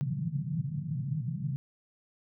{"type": "band-pass noise", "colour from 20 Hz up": "pink", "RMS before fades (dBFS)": -33, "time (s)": [0.01, 1.56], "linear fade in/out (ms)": 0, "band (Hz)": [130, 170], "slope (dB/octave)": 48, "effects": []}